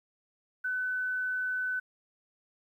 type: tone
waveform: sine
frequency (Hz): 1506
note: F#6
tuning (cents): +30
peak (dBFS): -29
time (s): 0.64-1.8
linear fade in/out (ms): 10
effects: 11-bit